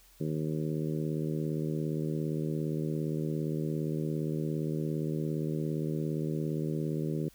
harmonic tone, 77.4 Hz, D#2, 9 cents flat, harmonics 2 / 3 / 4 / 5 / 6 / 7, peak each -32 / -38 / -37 / -38 / -43 / -46 dBFS, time 0.2-7.29 s, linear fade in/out 10 ms, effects added 43 Hz sine -61 dBFS peak until 7.34 s + white hiss -61 dBFS RMS until 7.34 s

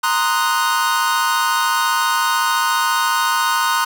45% pulse chord, C half-diminished seventh, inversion third, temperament equal, 932.3 / 1046.5 / 1244.5 / 1480 Hz, Bb5 / C6 / Eb6 / Gb6, 0 / 0 / 0 / 0 cents, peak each -21 dBFS, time 0.03-3.85 s, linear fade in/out 10 ms, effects none

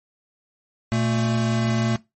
square tone pair together, 118.71 / 224.1 Hz, A#2 / A3, +32 / +32 cents, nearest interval major seventh, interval 1100 cents, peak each -23 dBFS, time 0.92-1.96 s, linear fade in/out 0 ms, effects noise-tail reverb RT60 0.2 s tail -20 dB re dry + MP3 32 kbps

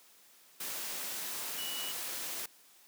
sine tone in noise, 2936 Hz, F#7, 14 cents flat, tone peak -40 dBFS, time 1.58-1.92 s, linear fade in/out 5 ms, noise white, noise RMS -39 dBFS, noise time 0.6-2.46 s, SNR -4 dB, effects white hiss -61 dBFS RMS until 2.87 s + high-pass 200 Hz 12 dB/octave

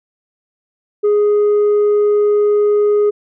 sine tone, 415.3 Hz, G#4, in tune, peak -7 dBFS, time 1.03-3.11 s, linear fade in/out 20 ms, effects tanh soft clip ceiling -9 dBFS

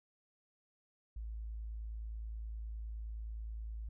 sine tone, 54.8 Hz, A1, 6 cents flat, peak -40 dBFS, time 1.16-3.89 s, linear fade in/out 5 ms, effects none

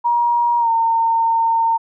sine tone with pitch glide, 950 to 912.4 Hz, A#5 to A#5, +33 to -37 cents, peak -13 dBFS, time 0.04-1.78 s, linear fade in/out 20 ms, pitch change -70 cents, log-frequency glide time 0.59-0.69 s, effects none

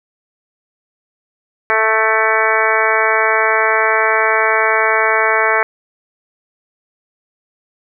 harmonic tone with a mistuned harmonic, 220 Hz, A3, in tune, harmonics 2 / 3 / 4 / 5 / 6 / 7 / 8 / 9 / 10, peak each -20 / -20 / -20 / -20 / -20 / -20 / -20 / -20 / -20 dBFS, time 1.7-5.63 s, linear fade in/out 0 ms, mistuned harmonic 10, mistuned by +39 cents, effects none

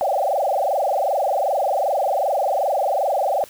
sine tone with frequency modulation, 675 Hz, E5, 41 cents sharp, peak -17 dBFS, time 0.01-3.44 s, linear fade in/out 0 ms, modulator 22.6 Hz, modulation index 5.7, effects white hiss -45 dBFS RMS until 3.49 s

